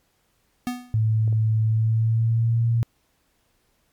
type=tone with exponential decay; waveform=square; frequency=246.9 Hz; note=B3; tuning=in tune; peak=-22 dBFS; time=0.67-1 s; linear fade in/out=0 ms; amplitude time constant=70 ms
type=tone with pitch glide; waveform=sine; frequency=110 to 116.2 Hz; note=A2 to A#2; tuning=0 to -5 cents; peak=-17 dBFS; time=0.94-2.83 s; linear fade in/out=0 ms; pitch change=+95 cents; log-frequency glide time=1.63-2.65 s
type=clicks; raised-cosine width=2 ms; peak=-27 dBFS; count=2; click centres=1.278 / 1.327 s
effects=pink hiss -67 dBFS RMS until 3.92 s + MP3 96 kbps